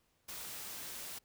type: noise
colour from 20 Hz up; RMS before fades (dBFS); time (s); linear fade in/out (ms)
white; -45; 0.28-1.19; 10
effects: pink hiss -75 dBFS RMS until 1.24 s